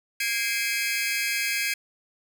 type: tone cluster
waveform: sawtooth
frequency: 1635 / 2097 / 2321 / 2546 Hz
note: G#6 / C7 / D7 / D#7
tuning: -28 / +3 / -21 / +39 cents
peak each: -27 dBFS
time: 0.2-1.74 s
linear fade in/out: 5 ms
effects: none